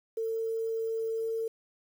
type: tone with quantisation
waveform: sine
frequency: 450.1 Hz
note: A4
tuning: 39 cents sharp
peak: -29 dBFS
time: 0.17-1.48 s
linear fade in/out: 5 ms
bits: 9
effects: none